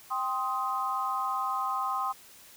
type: chord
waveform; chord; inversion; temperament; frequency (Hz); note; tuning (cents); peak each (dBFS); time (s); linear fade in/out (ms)
sine; C minor; second; just; 784.9 / 1046.5 / 1255.8; G5 / C6 / Eb6; +2 / 0 / +16; -34 / -31 / -32; 0.1-2.13; 20
effects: white hiss -53 dBFS RMS until 2.56 s